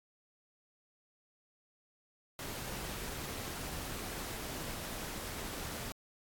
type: noise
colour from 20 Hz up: pink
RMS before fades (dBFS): -42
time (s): 2.39-5.92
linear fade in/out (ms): 0
effects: AAC 64 kbps